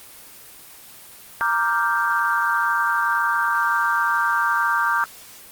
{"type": "chord", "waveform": "sine", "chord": "G minor seventh", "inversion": "first", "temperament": "equal", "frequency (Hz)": [932.3, 1174.7, 1396.9, 1568], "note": ["Bb5", "D6", "F6", "G6"], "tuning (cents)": [0, 0, 0, 0], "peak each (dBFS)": [-24, -22, -25, -22], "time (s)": [1.41, 5.04], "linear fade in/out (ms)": 0, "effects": ["white hiss -43 dBFS RMS until 5.51 s", "Opus 24 kbps"]}